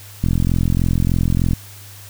click train, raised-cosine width 5 ms, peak -5 dBFS, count 57, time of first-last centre 0.24-1.533 s, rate 43.3 Hz, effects added 100 Hz sine -39 dBFS peak until 2.09 s + white hiss -41 dBFS RMS until 2.09 s

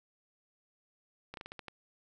slowing click train, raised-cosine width 0.3 ms, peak -27 dBFS, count 7, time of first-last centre 1.34-1.683 s, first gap 32 ms, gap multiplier 1.23, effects none

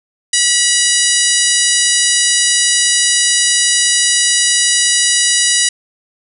harmonic tone, 971 Hz, B5, 30 cents flat, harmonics 2 / 3 / 4 / 5 / 6 / 7 / 8 / 9 / 10, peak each -19 / -19 / -19 / -19 / -19 / -19 / -19 / -19 / -19 dBFS, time 0.33-5.69 s, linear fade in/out 5 ms, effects none

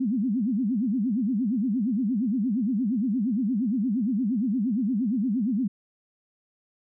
sine tone with vibrato, 228.8 Hz, A#3, 32 cents flat, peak -22 dBFS, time 0-5.68 s, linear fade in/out 10 ms, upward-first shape sine, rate 8.6 Hz, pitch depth 290 cents each way, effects none

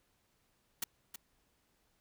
white noise with echo, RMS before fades -35 dBFS, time 0.82-0.84 s, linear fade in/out 5 ms, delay 320 ms, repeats 1, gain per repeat -10 dB, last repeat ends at 1.16 s, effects pink hiss -75 dBFS RMS until 2 s

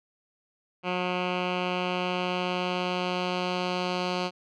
10% pulse tone with low-pass filter sweep, 180.7 Hz, F#3, 41 cents flat, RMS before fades -29 dBFS, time 0.83-4.31 s, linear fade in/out 50 ms, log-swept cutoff 2600 to 4100 Hz, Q 2.1, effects none

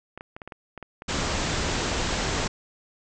clicks, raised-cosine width 0.5 ms, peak -23 dBFS, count 11, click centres 0.176 / 0.209 / 0.365 / 0.418 / 0.476 / 0.522 / 0.777 / 0.827 / 1.021 / 1.37 / 1.475 s
pink low-pass noise, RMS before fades -27 dBFS, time 1.08-2.48 s, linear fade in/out 10 ms, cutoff 7800 Hz, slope 96 dB/octave
effects none

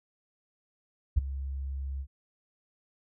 sine tone with ADSR envelope, 68 Hz, C#2, 33 cents flat, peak -16 dBFS, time 1.16-2.07 s, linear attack 19 ms, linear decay 14 ms, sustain -16 dB, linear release 66 ms, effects none

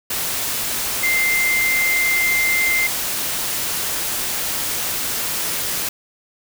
sine tone in noise, 2090 Hz, C7, 2 cents flat, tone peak -16 dBFS, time 1.03-2.87 s, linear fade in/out 5 ms, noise white, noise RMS -23 dBFS, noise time 0.1-5.89 s, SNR +4 dB, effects none

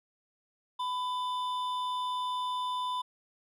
triangle tone pair together, 1000 / 3559 Hz, B5 / A7, +21 / +19 cents, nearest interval octave + minor seventh, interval 2198 cents, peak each -29 / -39 dBFS, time 0.79-3.02 s, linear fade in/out 10 ms, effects none

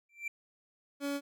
triangle tone with exponential growth, 2349 Hz, D7, in tune, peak -30 dBFS, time 0.09-0.28 s, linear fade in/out 5 ms, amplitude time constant 40 ms
30% pulse tone, 282.7 Hz, C#4, 34 cents sharp, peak -30 dBFS, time 1-1.21 s, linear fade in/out 50 ms
effects none

